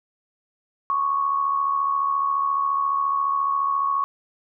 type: tone with amplitude modulation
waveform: sine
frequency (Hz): 1108.7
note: C#6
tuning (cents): 0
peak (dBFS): -17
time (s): 0.9-4.04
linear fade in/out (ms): 0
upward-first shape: sine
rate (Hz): 74.4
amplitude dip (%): 55
effects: none